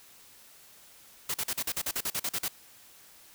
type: noise bursts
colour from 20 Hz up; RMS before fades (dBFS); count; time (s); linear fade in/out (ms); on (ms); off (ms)
white; -31; 13; 1.29-2.482; 5; 52; 43
effects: white hiss -55 dBFS RMS until 3.34 s